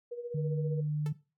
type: tone with tremolo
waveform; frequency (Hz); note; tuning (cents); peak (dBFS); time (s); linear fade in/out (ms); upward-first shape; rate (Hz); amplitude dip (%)
sine; 480; B4; -49; -34; 0.11-0.81; 10; sine; 15; 75
type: tone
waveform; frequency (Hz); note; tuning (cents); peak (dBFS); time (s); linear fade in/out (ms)
sine; 150; D3; +37; -29; 0.34-1.13; 10
type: tone with exponential decay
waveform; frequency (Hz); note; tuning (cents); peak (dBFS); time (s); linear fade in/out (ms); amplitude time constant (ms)
sawtooth; 440; A4; 0; -36; 1.06-1.14; 2; 16
effects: noise-tail reverb RT60 0.3 s tail -17 dB re dry